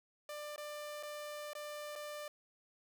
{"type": "tone with dropouts", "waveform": "sawtooth", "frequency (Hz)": 594, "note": "D5", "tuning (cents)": 20, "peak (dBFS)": -39, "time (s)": [0.29, 2.28], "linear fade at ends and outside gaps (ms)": 2, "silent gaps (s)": [[0.561, 0.579], [1.028, 1.032], [1.533, 1.551], [1.955, 1.959]], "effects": []}